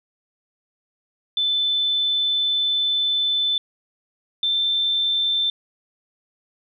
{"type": "tone pair in turn", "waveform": "sine", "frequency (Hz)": [3520, 3555], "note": ["A7", "A7"], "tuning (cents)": [0, 17], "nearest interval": "unison", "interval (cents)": 17, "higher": "second", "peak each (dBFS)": -18, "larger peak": "neither", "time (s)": [[1.37, 3.58], [4.43, 5.5]], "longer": "first", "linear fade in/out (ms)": 2, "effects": []}